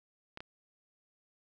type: clicks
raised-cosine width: 0.3 ms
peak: -27 dBFS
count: 2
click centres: 0.374 / 0.405 s
effects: none